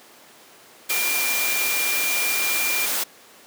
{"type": "tone in noise", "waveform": "sine", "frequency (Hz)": 2389, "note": "D7", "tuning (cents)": 29, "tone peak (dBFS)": -24, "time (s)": [0.9, 2.86], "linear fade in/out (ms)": 10, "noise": "white", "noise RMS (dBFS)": -24, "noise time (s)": [0.89, 3.04], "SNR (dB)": -3, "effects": ["pink hiss -48 dBFS RMS until 3.46 s", "high-pass 300 Hz 12 dB/octave"]}